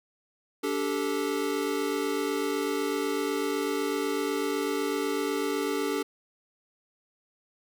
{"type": "chord", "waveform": "square", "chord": "D suspended fourth", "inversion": "none", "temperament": "equal with one note detuned", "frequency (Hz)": [289, 392, 440], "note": ["D4", "G4", "A4"], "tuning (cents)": [-28, 0, 0], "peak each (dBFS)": -32, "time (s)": [0.63, 6.03], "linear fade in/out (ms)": 10, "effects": []}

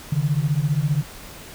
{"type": "beating tone pair", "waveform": "sine", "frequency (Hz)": [139.6, 154.6], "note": ["C#3", "D#3"], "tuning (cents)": [13, -11], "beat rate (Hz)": 15, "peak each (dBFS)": -21, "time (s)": [0.12, 1.03], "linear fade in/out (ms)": 5, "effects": ["pink hiss -40 dBFS RMS until 1.54 s"]}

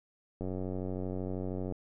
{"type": "click train", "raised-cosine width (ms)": 2, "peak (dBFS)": -24, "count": 123, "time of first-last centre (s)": [0.41, 1.723], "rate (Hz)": 92.9, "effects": []}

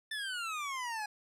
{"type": "exponential sweep", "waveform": "25% pulse", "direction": "down", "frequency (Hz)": [1784, 824], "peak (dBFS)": -32, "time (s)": [0.11, 1.06], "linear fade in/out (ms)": 5, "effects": ["low-pass 10000 Hz 12 dB/octave"]}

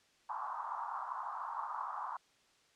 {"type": "band-pass noise", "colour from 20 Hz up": "pink", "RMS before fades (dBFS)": -41, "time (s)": [0.29, 2.17], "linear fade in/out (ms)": 5, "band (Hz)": [860, 1200], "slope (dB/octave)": 48, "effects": ["white hiss -69 dBFS RMS until 2.75 s", "low-pass 6000 Hz 12 dB/octave"]}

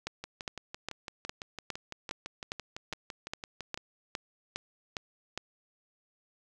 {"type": "two click trains", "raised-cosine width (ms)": 0.2, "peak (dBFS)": [-22, -17], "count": [22, 14], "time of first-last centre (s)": [[0.24, 3.775], [0.07, 5.376]], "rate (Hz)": [5.94, 2.45], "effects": []}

